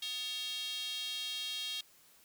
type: tone with high-pass filter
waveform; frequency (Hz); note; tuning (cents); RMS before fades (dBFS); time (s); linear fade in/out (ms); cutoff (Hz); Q
square; 249.3; B3; +16; -39; 0.02-1.81; 5; 3400; 6.5
effects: white hiss -63 dBFS RMS until 2.24 s